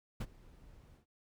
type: noise with ADSR envelope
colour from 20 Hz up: brown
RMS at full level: -34 dBFS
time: 0.2-1.06 s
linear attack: 10 ms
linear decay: 45 ms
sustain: -24 dB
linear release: 110 ms
effects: none